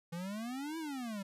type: exponential two-way sweep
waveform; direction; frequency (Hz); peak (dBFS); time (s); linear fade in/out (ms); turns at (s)
square; up then down; 164.81 to 332.3 to 190.3; -39; 0.12-1.23; 10; 0.78
effects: resampled to 32000 Hz